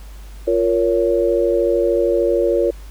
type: chord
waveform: sine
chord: Bb minor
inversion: second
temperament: just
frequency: 349.6 / 466.2 / 559.4 Hz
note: F4 / Bb4 / Db5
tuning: +2 / 0 / +16 cents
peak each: -18 dBFS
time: 0.47-2.71 s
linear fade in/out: 10 ms
effects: added 50 Hz sine -33 dBFS peak until 2.9 s + pink hiss -47 dBFS RMS until 2.9 s